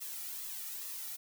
blue noise with flanger, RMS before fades -42 dBFS, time 0-1.17 s, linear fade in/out 20 ms, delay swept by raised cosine 1.3 to 1.91 ms, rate 2.3 Hz, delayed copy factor -0.6, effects none

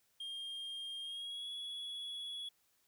triangle tone with pitch glide, 3215 to 3371 Hz, G7 to G#7, +43 to +25 cents, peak -40 dBFS, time 0.2-2.49 s, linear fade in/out 5 ms, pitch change +82 cents, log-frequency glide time 1.02-1.49 s, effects white hiss -75 dBFS RMS until 2.87 s

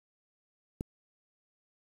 click, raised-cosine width 3 ms, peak -21 dBFS, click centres 0.809 s, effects 8-bit

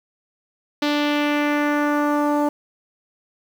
sawtooth tone with low-pass filter sweep, 293.7 Hz, D4, in tune, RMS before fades -20 dBFS, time 0.82-2.49 s, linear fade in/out 5 ms, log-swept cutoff 4100 to 860 Hz, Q 1.9, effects 7-bit

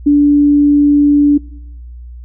sine tone, 290 Hz, D4, 22 cents flat, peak -5 dBFS, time 0.06-1.38 s, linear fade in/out 10 ms, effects noise-tail reverb RT60 1.0 s tail -25 dB re dry + added 60 Hz sine -28 dBFS peak until 2.24 s

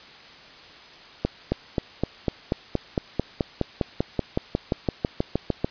accelerating click train, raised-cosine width 2 ms, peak -8 dBFS, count 23, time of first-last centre 1.25-5.645 s, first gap 270 ms, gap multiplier 0.97, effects white hiss -46 dBFS RMS until 5.7 s + resampled to 11025 Hz

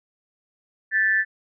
sine tone with amplitude modulation, 1760 Hz, A6, in tune, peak -14 dBFS, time 0.91-1.25 s, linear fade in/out 50 ms, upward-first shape sine, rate 197 Hz, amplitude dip 70%, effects none

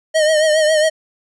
square tone with vibrato, 621 Hz, D#5, 3 cents flat, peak -12 dBFS, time 0.14-0.9 s, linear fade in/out 20 ms, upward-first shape triangle, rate 7.3 Hz, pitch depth 63 cents each way, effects resampled to 24000 Hz

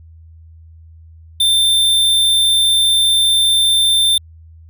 square tone, 3575 Hz, A7, 27 cents sharp, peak -11 dBFS, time 1.4-4.18 s, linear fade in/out 5 ms, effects added 81 Hz sine -38 dBFS peak until 4.69 s

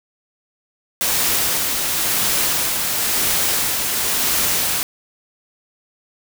white noise with tremolo, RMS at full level -18 dBFS, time 1.01-4.83 s, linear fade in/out 0 ms, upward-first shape sine, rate 0.96 Hz, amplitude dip 30%, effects none

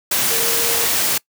sine tone in noise, 464.6 Hz, A#4, 6 cents flat, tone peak -26 dBFS, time 0.3-0.85 s, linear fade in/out 5 ms, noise white, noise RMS -18 dBFS, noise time 0.11-1.18 s, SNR -11 dB, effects noise-tail reverb RT60 0.1 s tail -23 dB re dry + high-pass 100 Hz 12 dB/octave

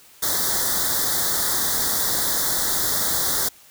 white band-stop noise, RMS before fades -22 dBFS, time 0.22-3.49 s, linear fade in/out 10 ms, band 2000 to 3400 Hz, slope 96 dB/octave, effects white hiss -50 dBFS RMS until 3.7 s

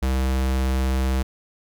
square tone, 65.41 Hz, C2, in tune, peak -20 dBFS, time 0.02-1.23 s, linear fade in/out 10 ms, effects none

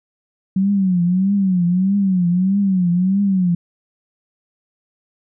sine tone with vibrato, 186.9 Hz, F#3, 18 cents sharp, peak -13 dBFS, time 0.56-3.55 s, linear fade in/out 5 ms, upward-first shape triangle, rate 1.6 Hz, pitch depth 150 cents each way, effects none

